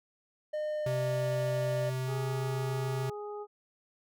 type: tone with pitch glide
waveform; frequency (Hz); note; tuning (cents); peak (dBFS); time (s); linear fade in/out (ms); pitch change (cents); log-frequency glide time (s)
triangle; 608 to 597.9; D#5 to D5; -40 to +31; -29; 0.53-1.9; 10; -29; 0.68-1.26
type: tone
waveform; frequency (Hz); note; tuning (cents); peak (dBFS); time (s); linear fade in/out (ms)
square; 129.4; C3; -19; -32; 0.86-3.1; 5
type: harmonic tone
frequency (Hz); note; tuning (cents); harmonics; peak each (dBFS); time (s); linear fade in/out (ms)
415.3; G#4; 0; 1 / 2 / 3; -38 / -44 / -48; 2.06-3.47; 50
effects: none